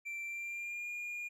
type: tone with pitch glide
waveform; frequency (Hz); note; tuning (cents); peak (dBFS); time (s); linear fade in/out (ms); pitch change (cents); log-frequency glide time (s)
triangle; 2349 to 2423; D7 to D#7; 0 to -47; -37; 0.05-1.29; 20; +53; 0.25-0.88
effects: none